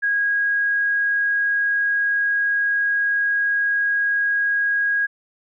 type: tone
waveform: sine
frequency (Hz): 1643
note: G#6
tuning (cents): -19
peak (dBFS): -17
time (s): 0.02-5.07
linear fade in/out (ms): 20
effects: none